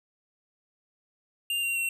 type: tone with pitch steps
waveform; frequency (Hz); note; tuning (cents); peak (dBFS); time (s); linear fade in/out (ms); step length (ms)
square; 2794 / 2760 / 2727; F7 / F7 / F7; 0 / -21 / -42; -27; 1.5-1.89; 2; 130
effects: none